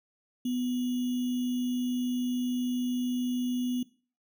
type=tone with sample-and-hold; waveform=sine; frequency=248.4 Hz; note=B3; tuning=10 cents sharp; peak=-27 dBFS; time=0.45-3.83 s; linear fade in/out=5 ms; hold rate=3150 Hz; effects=noise-tail reverb RT60 0.4 s tail -20 dB re dry